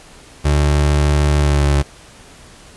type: tone with pitch glide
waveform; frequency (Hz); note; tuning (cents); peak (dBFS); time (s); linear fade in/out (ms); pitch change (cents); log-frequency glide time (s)
30% pulse; 73.42 to 71.12; D2 to C#2; 0 to +45; -9; 0.44-1.83; 20; -55; 1.37-1.67
effects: pink hiss -42 dBFS RMS until 2.76 s + resampled to 24000 Hz